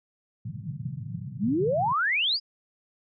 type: band-pass noise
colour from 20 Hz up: white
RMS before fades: -35 dBFS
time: 0.45-1.93 s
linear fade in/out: 10 ms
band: 110 to 170 Hz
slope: 48 dB/octave
type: exponential sweep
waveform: sine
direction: up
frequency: 182.5 to 5140 Hz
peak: -22 dBFS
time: 1.39-2.4 s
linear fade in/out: 50 ms
effects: none